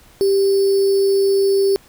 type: tone with sample-and-hold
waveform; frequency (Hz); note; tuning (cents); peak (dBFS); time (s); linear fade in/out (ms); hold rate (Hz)
sine; 392.8; G4; +4; -12; 0.21-1.76; 0; 4900
effects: pink hiss -49 dBFS RMS until 1.88 s